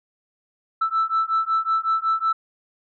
sine beating tone pair, 1318.5 / 1323.9 Hz, E6 / E6, 0 / +7 cents, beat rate 5.4 Hz, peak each -21 dBFS, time 0.81-2.33 s, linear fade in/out 10 ms, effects tanh soft clip ceiling -14 dBFS

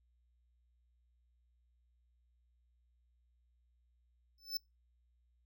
square tone with exponential growth, 5274 Hz, E8, in tune, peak -32 dBFS, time 4.38-4.57 s, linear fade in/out 2 ms, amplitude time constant 41 ms, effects noise-tail reverb RT60 0.2 s tail -25 dB re dry + added 60 Hz sine -70 dBFS peak until 5.45 s

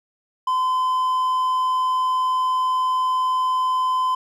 triangle tone, 1023 Hz, C6, 39 cents flat, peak -16 dBFS, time 0.47-4.15 s, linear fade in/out 5 ms, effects none

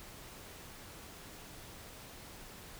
silence, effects pink hiss -51 dBFS RMS until 2.79 s

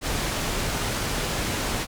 pink low-pass noise, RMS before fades -27 dBFS, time 0.01-1.87 s, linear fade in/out 50 ms, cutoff 9900 Hz, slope 12 dB/octave, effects none

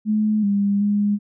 sine tone with pitch steps, 213.8 / 201.2 / 205.3 Hz, A3 / G3 / G#3, -49 / +45 / -20 cents, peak -16 dBFS, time 0.05-1.19 s, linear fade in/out 50 ms, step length 380 ms, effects none

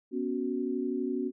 sine chord, B suspended second, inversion none, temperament equal with one note detuned, 245.2 / 277.2 / 370 Hz, B3 / C#4 / F#4, -12 / 0 / 0 cents, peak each -33 dBFS, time 0.11-1.32 s, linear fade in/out 50 ms, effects none

